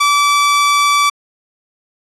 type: tone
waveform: sawtooth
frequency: 1156 Hz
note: D6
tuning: 28 cents flat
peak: -6 dBFS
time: 0-1.1 s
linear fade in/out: 10 ms
effects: low-pass 9000 Hz 12 dB/octave